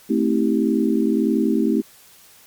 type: chord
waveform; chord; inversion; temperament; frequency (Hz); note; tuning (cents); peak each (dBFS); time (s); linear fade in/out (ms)
sine; A minor seventh; none; equal with one note detuned; 220 / 261.6 / 321.7 / 392; A3 / C4 / E4 / G4; 0 / 0 / -42 / 0; -20 / -21 / -21 / -24; 0.09-1.82; 20
effects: white hiss -49 dBFS RMS until 2.46 s + MP3 96 kbps